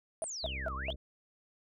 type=tone bursts; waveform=sine; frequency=647 Hz; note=E5; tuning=32 cents flat; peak=-32 dBFS; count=4; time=0.22-0.904 s; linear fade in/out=0 ms; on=21 ms; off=200 ms
type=exponential two-way sweep; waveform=sine; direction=down then up; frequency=9990 to 1034 to 3695 Hz; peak=-38 dBFS; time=0.22-0.93 s; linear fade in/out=5 ms; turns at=0.75 s
type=harmonic tone; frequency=66.3 Hz; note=C2; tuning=23 cents sharp; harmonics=1 / 2 / 3 / 4 / 5 / 6 / 7 / 9; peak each=-39 / -51 / -53 / -55 / -57 / -60 / -58 / -58 dBFS; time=0.43-0.96 s; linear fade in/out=10 ms
effects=none